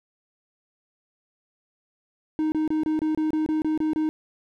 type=tone bursts; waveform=triangle; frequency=311.1 Hz; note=D#4; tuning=in tune; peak=-19 dBFS; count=11; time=2.39-4.09 s; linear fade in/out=0 ms; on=130 ms; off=27 ms; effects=none